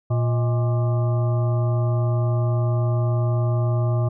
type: harmonic tone with a mistuned harmonic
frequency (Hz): 118.2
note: A#2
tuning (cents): +24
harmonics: 1 / 3 / 5 / 7 / 9 / 10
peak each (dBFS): -18 / -32 / -30 / -39 / -40 / -38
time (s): 0.1-4.09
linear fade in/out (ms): 10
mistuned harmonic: 5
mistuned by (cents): +98
effects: none